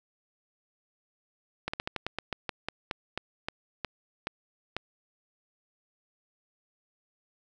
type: slowing click train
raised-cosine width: 0.3 ms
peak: -15 dBFS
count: 16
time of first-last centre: 1.68-4.766 s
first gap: 55 ms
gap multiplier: 1.17
effects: none